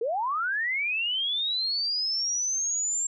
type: linear sweep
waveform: sine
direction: up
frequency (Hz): 426.1 to 7459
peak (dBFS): -25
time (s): 0.01-3.07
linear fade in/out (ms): 5
effects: none